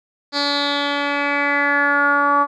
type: tone with low-pass filter sweep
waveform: 10% pulse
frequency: 285.9 Hz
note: D4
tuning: 46 cents flat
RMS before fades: -18 dBFS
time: 0.32-2.47 s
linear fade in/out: 50 ms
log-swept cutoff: 4700 to 1100 Hz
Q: 5.5
effects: none